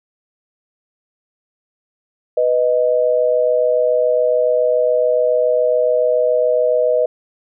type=tone pair together; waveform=sine; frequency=494.9 / 622 Hz; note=B4 / D#5; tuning=+4 / -1 cents; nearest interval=major third; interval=395 cents; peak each=-15 dBFS; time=2.37-7.06 s; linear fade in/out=5 ms; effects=none